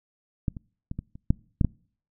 clicks, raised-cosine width 5 ms, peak -13 / -25 / -20 / -19 / -30 / -7 / -8 / -9 dBFS, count 8, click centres 0.482 / 0.568 / 0.914 / 0.99 / 1.155 / 1.305 / 1.612 / 1.647 s, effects noise-tail reverb RT60 0.5 s tail -26 dB re dry

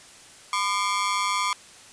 sawtooth ring-modulated tone, 1108.7 Hz, C#6, in tune, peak -16 dBFS, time 0.53-1.53 s, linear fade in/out 0 ms, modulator 98.1 Hz, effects white hiss -48 dBFS RMS until 1.92 s + resampled to 22050 Hz

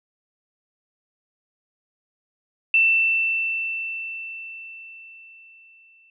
sine tone with exponential decay, 2674 Hz, E7, 24 cents sharp, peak -13 dBFS, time 2.74-6.1 s, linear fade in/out 2 ms, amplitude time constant 730 ms, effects none

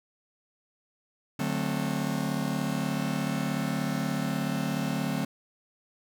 45% pulse chord, D dominant seventh, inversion none, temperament just, 146.83 / 183.54 / 220.2 / 264.3 Hz, D3 / F#3 / A3 / C4, 0 / -14 / +2 / +18 cents, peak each -33 dBFS, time 1.39-5.25 s, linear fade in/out 5 ms, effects none

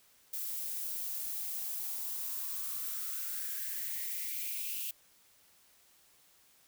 violet noise with high-pass filter sweep, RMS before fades -38 dBFS, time 0.33-4.91 s, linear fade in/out 5 ms, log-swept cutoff 440 to 2800 Hz, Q 5.8, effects white hiss -65 dBFS RMS until 6.67 s

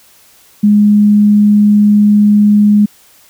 sine tone, 207.7 Hz, G#3, in tune, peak -4 dBFS, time 0.63-2.86 s, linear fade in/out 10 ms, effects white hiss -45 dBFS RMS until 3.29 s

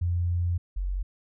sine tone pair in turn, 87.31 / 46.25 Hz, F2 / F#1, 0 / 0 cents, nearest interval major seventh, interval 1100 cents, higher first, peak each -23 / -26 dBFS, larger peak first, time 0.01-0.58 / 0.76-1.03 s, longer first, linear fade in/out 10 ms, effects none

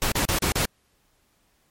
pink noise bursts, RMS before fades -23 dBFS, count 5, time 0.02-0.654 s, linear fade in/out 0 ms, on 98 ms, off 36 ms, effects pink hiss -66 dBFS RMS until 1.7 s + MP3 64 kbps

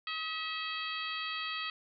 harmonic tone with a mistuned harmonic, 647 Hz, E5, 32 cents flat, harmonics 2 / 3 / 4 / 5 / 6 / 7, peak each -40 / -42 / -41 / -41 / -45 / -45 dBFS, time 0.07-1.7 s, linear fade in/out 2 ms, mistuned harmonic 2, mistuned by -35 cents, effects none

